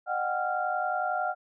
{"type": "tone cluster", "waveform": "sine", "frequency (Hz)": [612, 732, 783, 1386], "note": ["D#5", "F#5", "G5", "F6"], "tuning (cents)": [-29, -19, -2, -14], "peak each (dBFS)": [-35, -29, -35, -32], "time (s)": [0.06, 1.35], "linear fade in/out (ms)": 50, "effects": []}